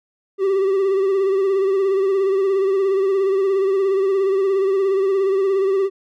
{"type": "tone with vibrato", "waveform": "triangle", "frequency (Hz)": 388, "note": "G4", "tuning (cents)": -18, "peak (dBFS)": -13, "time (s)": [0.38, 5.9], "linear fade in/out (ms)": 50, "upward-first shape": "sine", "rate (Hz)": 17, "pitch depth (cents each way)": 46, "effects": []}